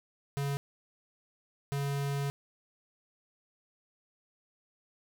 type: tone bursts at uneven times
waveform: square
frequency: 140.6 Hz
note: C#3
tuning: 25 cents sharp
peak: -31 dBFS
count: 2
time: 0.37-0.57 / 1.72-2.3 s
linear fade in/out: 0 ms
effects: none